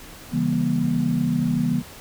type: chord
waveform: sine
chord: C# diminished seventh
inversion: none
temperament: just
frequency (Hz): 138.59 / 166.31 / 199.57 / 239.5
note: C#3 / E3 / G3 / Bb3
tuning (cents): 0 / +16 / +31 / +47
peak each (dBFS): -27 / -24 / -27 / -22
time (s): 0.31-1.83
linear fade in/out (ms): 50
effects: pink hiss -42 dBFS RMS until 2 s